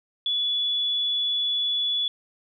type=tone; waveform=sine; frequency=3423 Hz; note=A7; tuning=48 cents flat; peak=-22 dBFS; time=0.26-2.08 s; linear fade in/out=2 ms; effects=none